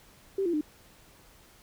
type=tone with pitch steps; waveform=sine; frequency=389.7 / 343.2 / 302.2 Hz; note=G4 / F4 / D4; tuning=-10 / -30 / +50 cents; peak=-25 dBFS; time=0.38-0.611 s; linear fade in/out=5 ms; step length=77 ms; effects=pink hiss -57 dBFS RMS until 1.62 s